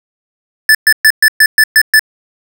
square tone bursts, 1747 Hz, A6, 13 cents flat, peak -4 dBFS, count 8, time 0.69-1.994 s, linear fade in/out 2 ms, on 58 ms, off 120 ms, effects none

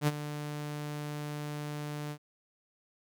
sawtooth tone with ADSR envelope, 148.3 Hz, D3, 17 cents sharp, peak -19 dBFS, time 0.01-2.18 s, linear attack 64 ms, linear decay 33 ms, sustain -13 dB, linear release 70 ms, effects none

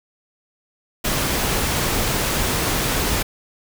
pink noise, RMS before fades -21 dBFS, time 1.04-3.23 s, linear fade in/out 10 ms, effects none

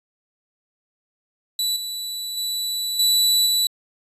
sawtooth tone with level steps, 3955 Hz, B7, 2 cents sharp, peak -17 / -24 / -20 / -12 / -14 dBFS, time 1.59-3.67 s, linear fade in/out 2 ms, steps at 1.76 / 2.37 / 2.99 / 3.46 s, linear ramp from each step 5 ms, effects resampled to 32000 Hz

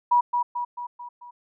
sine tone with echo, 968 Hz, B5, 35 cents flat, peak -15 dBFS, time 0.11-0.21 s, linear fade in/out 10 ms, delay 220 ms, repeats 5, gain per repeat -5 dB, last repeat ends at 1.31 s, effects none

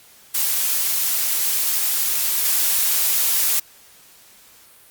blue noise with level steps, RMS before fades -20 / -18 dBFS, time 0.34-3.6 s, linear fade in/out 10 ms, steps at 2.44 s, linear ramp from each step 20 ms, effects white hiss -49 dBFS RMS until 4.9 s + Opus 48 kbps

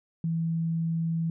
sine tone, 164.6 Hz, E3, 2 cents flat, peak -25 dBFS, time 0.24-1.3 s, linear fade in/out 2 ms, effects none

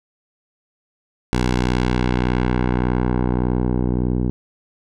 10% pulse tone with low-pass filter sweep, 61.74 Hz, B1, in tune, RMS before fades -19 dBFS, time 1.33-4.3 s, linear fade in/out 0 ms, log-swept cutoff 7800 to 350 Hz, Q 0.73, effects none

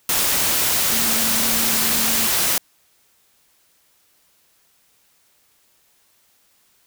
sine tone in noise, 226.1 Hz, A3, 47 cents sharp, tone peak -29 dBFS, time 0.92-2.27 s, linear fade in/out 2 ms, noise white, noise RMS -19 dBFS, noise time 0.09-2.58 s, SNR -13 dB, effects white hiss -60 dBFS RMS until 6.86 s

